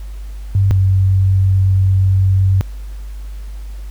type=tone pair in turn; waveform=sine; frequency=98 / 95.38 Hz; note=G2 / G2; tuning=0 / -47 cents; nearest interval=unison; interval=47 cents; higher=first; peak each=-9 dBFS; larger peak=neither; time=0.55-0.71 / 0.71-2.61 s; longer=second; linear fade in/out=0 ms; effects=added 50 Hz sine -25 dBFS peak until 3.9 s + pink hiss -47 dBFS RMS until 3.9 s